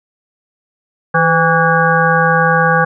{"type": "harmonic tone with a mistuned harmonic", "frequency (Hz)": 162.9, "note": "E3", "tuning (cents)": -20, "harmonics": [1, 3, 5, 7, 9, 10], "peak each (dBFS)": [-16, -16, -16, -16, -16, -16], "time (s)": [1.14, 2.85], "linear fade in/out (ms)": 10, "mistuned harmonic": 3, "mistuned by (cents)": 57, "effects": []}